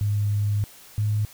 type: tone pair in turn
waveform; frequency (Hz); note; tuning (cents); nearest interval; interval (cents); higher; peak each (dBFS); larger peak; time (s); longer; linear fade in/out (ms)
sine; 103.3 / 105.71; G#2 / G#2; -9 / +31; unison; 40; second; -20; neither; 0.01-0.64 / 0.98-1.25; first; 0
effects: white hiss -48 dBFS RMS until 1.33 s